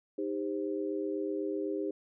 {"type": "chord", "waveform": "sine", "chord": "C minor", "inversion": "first", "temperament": "equal with one note detuned", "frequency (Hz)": [311.1, 399.1, 523.3], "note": ["Eb4", "G4", "C5"], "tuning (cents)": [0, 31, 0], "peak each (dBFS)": [-35, -34, -40], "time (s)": [0.18, 1.91], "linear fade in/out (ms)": 5, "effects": []}